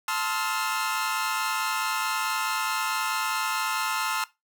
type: chord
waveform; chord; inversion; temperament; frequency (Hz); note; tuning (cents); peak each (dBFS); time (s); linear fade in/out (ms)
sawtooth; F major seventh; first; equal with one note detuned; 880 / 1046.5 / 1287.7 / 1396.9; A5 / C6 / E6 / F6; 0 / 0 / -41 / 0; -28; 0.08-4.24; 2
effects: noise-tail reverb RT60 0.2 s tail -18 dB re dry